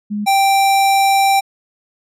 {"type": "tone pair in turn", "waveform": ["sine", "square"], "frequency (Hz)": [207.7, 784.2], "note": ["G#3", "G5"], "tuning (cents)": [0, 0], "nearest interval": "octave + major seventh", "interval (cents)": 2300, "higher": "second", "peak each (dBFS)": [-18, -11], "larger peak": "second", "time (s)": [[0.1, 0.26], [0.26, 1.41]], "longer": "second", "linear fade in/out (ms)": 20, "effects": ["resampled to 32000 Hz"]}